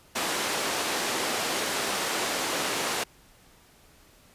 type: band-pass noise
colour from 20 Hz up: pink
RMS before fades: -29 dBFS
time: 0.15-3.04 s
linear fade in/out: 10 ms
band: 350 to 9800 Hz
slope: 12 dB/octave
effects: pink hiss -57 dBFS RMS until 4.34 s + resampled to 32000 Hz